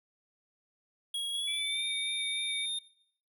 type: tone with pitch glide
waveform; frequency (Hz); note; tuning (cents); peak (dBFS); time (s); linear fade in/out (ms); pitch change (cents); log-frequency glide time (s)
square; 3309 to 3650; G#7 to A#7; -7 to -37; -32; 1.14-2.79; 5; +170; 1.32-1.85
type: tone with vibrato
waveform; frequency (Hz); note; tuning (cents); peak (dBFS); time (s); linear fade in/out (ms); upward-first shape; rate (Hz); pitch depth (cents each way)
sine; 2298; D7; -38; -37; 1.47-2.66; 10; sine; 3.4; 17
effects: noise-tail reverb RT60 0.6 s tail -17 dB re dry